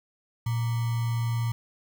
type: tone with sample-and-hold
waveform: sine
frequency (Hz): 116.4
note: A#2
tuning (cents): -2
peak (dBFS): -24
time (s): 0.46-1.52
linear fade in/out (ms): 5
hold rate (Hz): 1050
effects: none